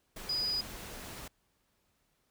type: tone in noise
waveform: sine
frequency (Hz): 4940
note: D#8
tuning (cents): -13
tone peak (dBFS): -30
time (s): 0.29-0.61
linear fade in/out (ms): 5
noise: pink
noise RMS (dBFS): -45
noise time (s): 0.16-1.28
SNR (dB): +12
effects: pink hiss -75 dBFS RMS until 2.3 s